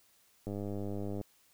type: click train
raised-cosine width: 2 ms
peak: -26 dBFS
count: 76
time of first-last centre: 0.47-1.213 s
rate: 101 Hz
effects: white hiss -67 dBFS RMS until 1.53 s